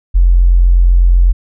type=tone with tanh clipping; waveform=triangle; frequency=44 Hz; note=F1; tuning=14 cents sharp; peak=-4 dBFS; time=0.14-1.33 s; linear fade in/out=20 ms; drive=3 dB; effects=none